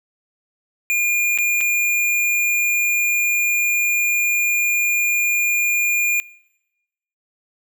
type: tone with dropouts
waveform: square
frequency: 2418 Hz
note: D7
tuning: 50 cents sharp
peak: -17 dBFS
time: 0.9-6.2 s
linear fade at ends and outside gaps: 0 ms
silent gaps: 1.376-1.386 / 1.607-1.611 s
effects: noise-tail reverb RT60 1.0 s tail -23 dB re dry